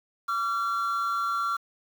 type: tone pair together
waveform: triangle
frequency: 1150.3 / 1368 Hz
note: D6 / F6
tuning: -36 / -36 cents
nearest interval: minor third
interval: 300 cents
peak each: -28 / -25 dBFS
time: 0.28-1.57 s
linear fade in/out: 10 ms
effects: 8-bit